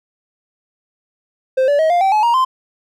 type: tone with pitch steps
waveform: triangle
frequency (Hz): 522 / 575.9 / 635.3 / 700.8 / 773.1 / 852.9 / 940.9 / 1038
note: C5 / D5 / D#5 / F5 / G5 / G#5 / A#5 / C6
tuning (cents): -4 / -34 / +36 / +6 / -24 / +46 / +16 / -14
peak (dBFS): -9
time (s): 1.57-2.45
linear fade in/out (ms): 10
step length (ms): 110
effects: none

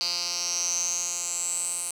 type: tone with band-pass filter sweep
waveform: 10% pulse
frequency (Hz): 174.61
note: F3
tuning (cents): 0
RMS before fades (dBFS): -29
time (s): 0.01-1.91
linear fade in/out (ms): 0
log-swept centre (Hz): 4800 to 8800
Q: 9.9
effects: 8-bit

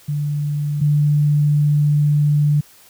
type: tone pair in turn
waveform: sine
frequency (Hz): 146.83 / 147.53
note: D3 / D3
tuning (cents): 0 / +8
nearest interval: unison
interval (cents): 8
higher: second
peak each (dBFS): -18 / -12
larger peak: second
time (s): 0.08-0.81 / 0.81-2.61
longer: second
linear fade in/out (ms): 10
effects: white hiss -48 dBFS RMS until 2.89 s

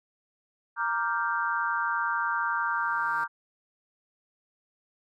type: chord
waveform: sine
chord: G minor seventh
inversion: first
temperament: equal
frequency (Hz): 932.3 / 1174.7 / 1396.9 / 1568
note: Bb5 / D6 / F6 / G6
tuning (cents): 0 / 0 / 0 / 0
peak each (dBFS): -31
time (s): 0.76-3.28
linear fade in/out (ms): 50
type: tone with exponential growth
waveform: 5% pulse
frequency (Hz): 155.56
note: D#3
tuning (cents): 0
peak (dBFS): -34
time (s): 2.13-3.24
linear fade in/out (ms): 2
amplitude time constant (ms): 240
effects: none

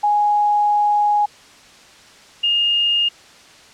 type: tone pair in turn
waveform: sine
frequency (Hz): 830.6 / 2834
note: G#5 / F7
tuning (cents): 0 / +25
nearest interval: octave + major sixth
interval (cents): 2125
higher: second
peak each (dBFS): -13 / -14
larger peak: first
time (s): 0.03-1.26 / 2.43-3.09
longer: first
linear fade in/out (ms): 10
effects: white hiss -45 dBFS RMS until 3.73 s + low-pass 6000 Hz 12 dB/octave

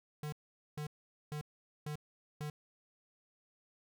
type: tone bursts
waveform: square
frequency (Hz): 149.9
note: D3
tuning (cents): +36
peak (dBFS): -39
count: 5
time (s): 0.23-2.5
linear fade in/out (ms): 2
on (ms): 94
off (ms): 450
effects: none

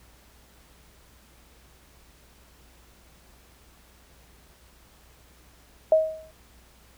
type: tone with exponential decay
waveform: sine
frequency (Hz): 633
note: D#5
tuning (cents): +30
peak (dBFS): -12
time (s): 5.92-6.31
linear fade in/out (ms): 2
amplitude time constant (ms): 84
effects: added 60 Hz sine -57 dBFS peak until 6.97 s + pink hiss -57 dBFS RMS until 6.97 s

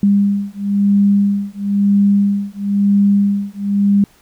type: beating tone pair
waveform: sine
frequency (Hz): 200.5 / 201.5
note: G3 / G3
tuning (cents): +39 / +48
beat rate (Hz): 1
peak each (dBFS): -14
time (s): 0.03-4.04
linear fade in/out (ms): 2
effects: pink hiss -51 dBFS RMS until 4.21 s

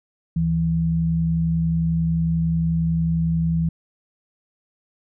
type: tone pair together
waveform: sine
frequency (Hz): 73.2 / 164.33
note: D2 / E3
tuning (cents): -5 / -5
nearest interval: octave + major second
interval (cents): 1400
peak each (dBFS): -27 / -18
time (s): 0.36-3.69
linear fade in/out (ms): 5
effects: none

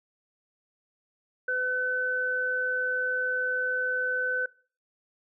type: tone pair together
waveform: sine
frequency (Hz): 505 / 1513.3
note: B4 / F#6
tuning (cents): +39 / +39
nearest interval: octave + perfect fifth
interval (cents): 1900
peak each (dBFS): -33 / -26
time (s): 1.48-4.46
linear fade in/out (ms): 5
effects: noise-tail reverb RT60 0.4 s tail -21 dB re dry

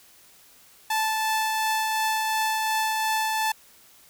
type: tone with tremolo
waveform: sawtooth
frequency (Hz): 876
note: A5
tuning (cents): -8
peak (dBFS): -18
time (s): 0.9-3.52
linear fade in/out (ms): 5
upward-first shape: triangle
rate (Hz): 2.8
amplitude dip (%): 25
effects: white hiss -54 dBFS RMS until 4.09 s

